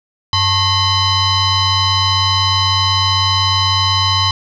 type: tone with frequency modulation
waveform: sine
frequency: 2066 Hz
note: C7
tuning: 22 cents flat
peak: -11 dBFS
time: 0.33-4.31 s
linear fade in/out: 2 ms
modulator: 985 Hz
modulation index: 2.7
effects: none